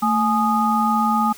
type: tone cluster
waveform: sine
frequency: 223.1 / 840 / 1238 Hz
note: A3 / G#5 / D#6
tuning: +24 / +19 / -9 cents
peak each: -20 dBFS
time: 0.02-1.33 s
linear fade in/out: 10 ms
effects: white hiss -42 dBFS RMS until 1.37 s